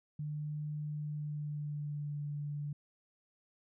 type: tone with pitch glide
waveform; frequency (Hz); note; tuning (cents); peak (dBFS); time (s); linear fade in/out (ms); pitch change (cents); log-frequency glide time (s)
sine; 149.9 to 146.22; D3 to D3; +36 to -7; -36; 0.19-2.73; 5; -43; 1-2.2
effects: none